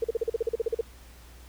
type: tone bursts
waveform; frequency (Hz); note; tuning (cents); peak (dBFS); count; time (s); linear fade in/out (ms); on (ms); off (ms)
sine; 458; A#4; -31; -22; 13; 0.02-0.811; 5; 23; 41
effects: added 60 Hz sine -48 dBFS peak until 1.48 s + pink hiss -54 dBFS RMS until 1.48 s